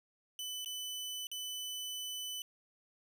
sawtooth tone with dropouts, 3000 Hz, F#7, 23 cents sharp, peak -36 dBFS, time 0.39-2.42 s, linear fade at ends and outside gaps 1 ms, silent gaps 0.647-0.659 / 1.27-1.315 s, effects none

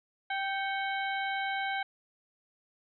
harmonic tone with a mistuned harmonic, 781 Hz, G5, 7 cents flat, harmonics 1 / 2 / 3 / 4 / 5, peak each -33 / -35 / -38 / -43 / -45 dBFS, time 0.3-1.83 s, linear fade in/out 5 ms, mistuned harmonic 3, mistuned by -97 cents, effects none

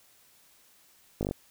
slowing click train, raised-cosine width 2 ms, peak -17 dBFS, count 6, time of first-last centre 1.21-1.311 s, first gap 19 ms, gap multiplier 1.03, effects white hiss -61 dBFS RMS until 1.5 s

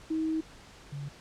sine tone pair in turn, 318 / 142.31 Hz, D#4 / C#3, +38 / +46 cents, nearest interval octave + major second, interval 1392 cents, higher first, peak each -27 / -35 dBFS, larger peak first, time 0.1-0.41 / 0.92-1.09 s, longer first, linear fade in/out 10 ms, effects pink hiss -52 dBFS RMS until 1.2 s + low-pass 7000 Hz 12 dB/octave

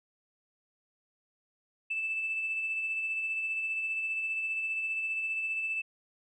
sine tone with tremolo, 2637 Hz, E7, in tune, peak -28 dBFS, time 1.9-5.82 s, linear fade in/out 10 ms, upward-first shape sine, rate 15 Hz, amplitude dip 35%, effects tanh soft clip ceiling -24 dBFS

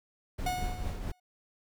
brown noise with tremolo, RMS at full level -33 dBFS, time 0.38-1.12 s, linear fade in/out 10 ms, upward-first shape triangle, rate 4.5 Hz, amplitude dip 55%
45% pulse tone with exponential decay, 729 Hz, F#5, 26 cents flat, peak -28 dBFS, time 0.46-1.2 s, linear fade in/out 5 ms, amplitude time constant 160 ms
effects none

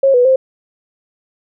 sine tone with pitch steps, 543 / 492 / 525 Hz, C#5 / B4 / C5, -36 / -7 / +6 cents, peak -7 dBFS, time 0.03-0.36 s, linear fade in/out 5 ms, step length 110 ms, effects none

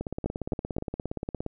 two click trains, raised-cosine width 2 ms, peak -18 / -14 dBFS, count 26 / 3, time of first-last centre 0.01-1.463 / 0.26-0.784 s, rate 17.2 / 3.82 Hz, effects none

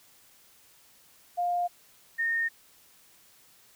sine tone pair in turn, 705 / 1836 Hz, F5 / A#6, +16 / -27 cents, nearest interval octave + perfect fourth, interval 1657 cents, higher second, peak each -25 dBFS, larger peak neither, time 1.37-1.68 / 2.18-2.49 s, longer neither, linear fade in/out 20 ms, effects white hiss -59 dBFS RMS until 3.75 s

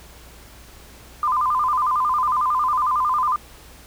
sine tone with vibrato, 1108.7 Hz, C#6, in tune, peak -17 dBFS, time 1.23-3.36 s, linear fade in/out 2 ms, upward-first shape square, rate 11 Hz, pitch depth 140 cents each way, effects added 60 Hz sine -47 dBFS peak until 3.86 s + pink hiss -46 dBFS RMS until 3.86 s

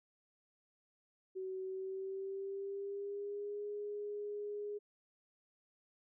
sine tone with pitch glide, 377 to 413.5 Hz, F#4 to G#4, +32 to -8 cents, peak -39 dBFS, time 1.35-4.79 s, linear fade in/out 20 ms, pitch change +160 cents, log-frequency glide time 1.62-3.65 s, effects none

